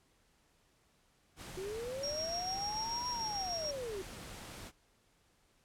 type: noise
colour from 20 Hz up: pink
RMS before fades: -48 dBFS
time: 1.36-4.72 s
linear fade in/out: 50 ms
type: linear two-way sweep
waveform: sine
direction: up then down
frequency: 365 to 995 to 365 Hz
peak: -38 dBFS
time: 1.57-4.02 s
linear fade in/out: 5 ms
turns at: 3.08 s
type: tone with tremolo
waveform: sine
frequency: 5588 Hz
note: F8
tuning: in tune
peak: -36 dBFS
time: 2.03-3.71 s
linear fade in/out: 5 ms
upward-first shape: square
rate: 6.8 Hz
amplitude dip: 35%
effects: pink hiss -71 dBFS RMS until 5.64 s + low-pass 11000 Hz 12 dB/octave